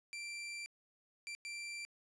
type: tone bursts at uneven times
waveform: sawtooth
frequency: 2354 Hz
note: D7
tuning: 3 cents sharp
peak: -39 dBFS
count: 3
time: 0.13-0.66 / 1.27-1.35 / 1.45-1.85 s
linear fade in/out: 0 ms
effects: resampled to 22050 Hz + 12-bit